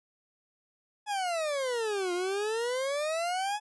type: exponential two-way sweep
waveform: 40% pulse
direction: down then up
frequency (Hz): 854 to 348.3 to 854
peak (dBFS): -28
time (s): 1.06-3.6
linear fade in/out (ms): 50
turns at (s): 2.13
effects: resampled to 24000 Hz